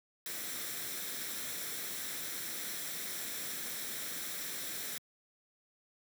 white noise with comb filter, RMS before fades -40 dBFS, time 0.26-4.98 s, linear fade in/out 2 ms, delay 0.53 ms, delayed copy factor +0.5, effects high-pass 150 Hz 12 dB/octave

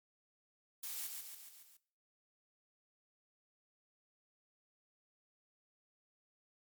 blue noise with echo, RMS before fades -43 dBFS, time 0.83-1.07 s, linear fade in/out 5 ms, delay 140 ms, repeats 5, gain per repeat -4 dB, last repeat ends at 1.77 s, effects noise-tail reverb RT60 0.5 s tail -18 dB re dry + MP3 96 kbps

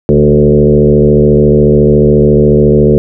sine tone with frequency modulation, 293 Hz, D4, 4 cents flat, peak -3 dBFS, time 0.09-2.98 s, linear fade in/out 0 ms, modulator 74.1 Hz, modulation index 2.7, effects none

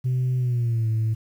sine tone with pitch glide, 127.4 to 110.91 Hz, C3 to A2, -46 to +14 cents, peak -18 dBFS, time 0.04-1.15 s, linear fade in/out 20 ms, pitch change -240 cents, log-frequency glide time 0.37-0.88 s, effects tanh soft clip ceiling -18 dBFS + 9-bit

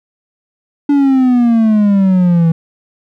triangle exponential sweep, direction down, 290 to 162.1 Hz, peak -5 dBFS, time 0.89-2.52 s, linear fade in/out 5 ms, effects none

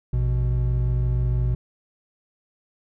triangle tone pair together, 57.35 / 123.47 Hz, A#1 / B2, -28 / 0 cents, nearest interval octave + minor second, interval 1328 cents, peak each -20 / -20 dBFS, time 0.13-1.55 s, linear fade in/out 5 ms, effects none

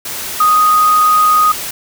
sine tone in noise, 1244.5 Hz, D#6, in tune, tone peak -7 dBFS, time 0.4-1.52 s, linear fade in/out 5 ms, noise white, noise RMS -23 dBFS, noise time 0.05-1.71 s, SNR +13 dB, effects none

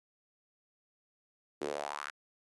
sawtooth tone with high-pass filter sweep, 72.8 Hz, D2, 15 cents flat, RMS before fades -39 dBFS, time 1.61-2.11 s, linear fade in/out 10 ms, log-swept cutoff 350 to 1600 Hz, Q 3.3, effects resampled to 24000 Hz

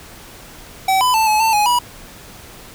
square tone with pitch steps, 765 / 1002 / 884 / 856 / 893 / 836 / 973 Hz, G5 / B5 / A5 / A5 / A5 / G#5 / B5, -42 / +25 / +8 / -48 / +25 / +11 / -26 cents, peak -13 dBFS, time 0.88-1.79 s, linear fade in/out 5 ms, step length 130 ms, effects pink hiss -39 dBFS RMS until 2.74 s

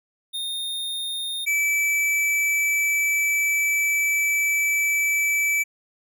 square tone pair in turn, 3665 / 2309 Hz, A#7 / D7, -30 / -30 cents, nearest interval minor sixth, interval 800 cents, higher first, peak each -27 / -20 dBFS, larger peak second, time 0.33-1.46 / 1.46-5.64 s, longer second, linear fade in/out 20 ms, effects none

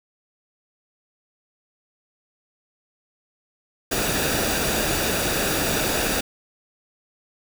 pink noise with comb filter, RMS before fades -23 dBFS, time 3.91-6.21 s, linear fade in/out 10 ms, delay 0.95 ms, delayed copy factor -0.5, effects none

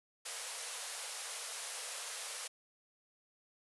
white band-pass noise, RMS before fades -44 dBFS, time 0.25-2.48 s, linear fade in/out 10 ms, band 440 to 11000 Hz, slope 96 dB/octave, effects none

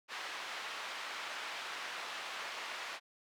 pink band-pass noise, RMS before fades -43 dBFS, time 0.08-3 s, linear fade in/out 50 ms, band 990 to 3700 Hz, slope 12 dB/octave, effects none

